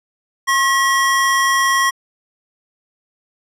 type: tone pair together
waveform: square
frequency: 1078.1 / 1921 Hz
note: C#6 / B6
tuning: -49 / -48 cents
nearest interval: minor seventh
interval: 1001 cents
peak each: -16 / -17 dBFS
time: 0.47-1.91 s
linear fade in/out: 20 ms
effects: low-pass 12000 Hz 12 dB/octave